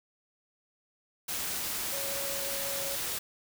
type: tone in noise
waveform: sine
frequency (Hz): 554.4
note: C#5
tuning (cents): 0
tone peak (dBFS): -39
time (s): 1.92-2.96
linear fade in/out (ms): 10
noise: white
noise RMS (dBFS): -34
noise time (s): 1.28-3.19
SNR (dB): -8
effects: none